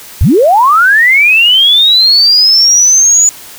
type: linear sweep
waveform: sine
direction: up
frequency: 51 to 6960 Hz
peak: -3 dBFS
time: 0.21-3.29 s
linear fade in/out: 0 ms
effects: white hiss -31 dBFS RMS until 3.58 s